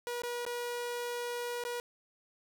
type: tone with dropouts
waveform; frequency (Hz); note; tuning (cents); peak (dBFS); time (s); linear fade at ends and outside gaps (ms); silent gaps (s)
sawtooth; 482.1; B4; -42; -31; 0.07-1.8; 0; 0.219-0.235 / 0.451-0.464 / 1.638-1.65
effects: none